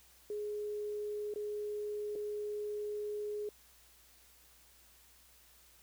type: tone with dropouts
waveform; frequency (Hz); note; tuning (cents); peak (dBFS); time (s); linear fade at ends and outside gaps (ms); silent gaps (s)
sine; 418; G#4; +11; -36; 0.3-3.49; 2; 1.339-1.359 / 2.154-2.158
effects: added 60 Hz sine -69 dBFS peak until 5.82 s + white hiss -63 dBFS RMS until 5.82 s